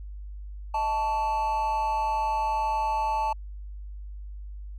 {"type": "tone with amplitude modulation", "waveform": "triangle", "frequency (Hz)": 879, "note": "A5", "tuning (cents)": -2, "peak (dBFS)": -19, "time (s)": [0.74, 3.33], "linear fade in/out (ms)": 5, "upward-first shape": "sine", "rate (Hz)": 249, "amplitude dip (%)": 65, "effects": ["added 50 Hz sine -36 dBFS peak until 4.78 s"]}